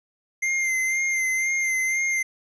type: tone with vibrato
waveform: square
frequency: 2092 Hz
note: C7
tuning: 1 cent flat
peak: -22 dBFS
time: 0.42-2.23 s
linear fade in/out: 10 ms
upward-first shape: sine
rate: 2 Hz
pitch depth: 31 cents each way
effects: resampled to 22050 Hz + 10-bit